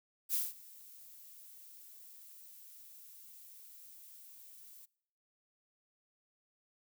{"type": "noise with ADSR envelope", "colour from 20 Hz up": "violet", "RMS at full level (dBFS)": -32, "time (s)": [0.29, 4.86], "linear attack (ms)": 51, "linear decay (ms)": 190, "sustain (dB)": -23, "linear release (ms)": 15, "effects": ["noise-tail reverb RT60 0.7 s tail -24 dB re dry"]}